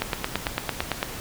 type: click train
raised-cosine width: 0.3 ms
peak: -7 dBFS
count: 10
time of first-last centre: 0.02-1.029 s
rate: 8.92 Hz
effects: pink hiss -36 dBFS RMS until 1.2 s